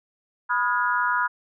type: chord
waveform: sine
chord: F half-diminished seventh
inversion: second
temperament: equal with one note detuned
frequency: 987.8 / 1244.5 / 1433.7 / 1661.2 Hz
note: Cb6 / Eb6 / F6 / Ab6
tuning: 0 / 0 / +45 / 0 cents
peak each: -24 / -28 / -24 / -30 dBFS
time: 0.49-1.28 s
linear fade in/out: 20 ms
effects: none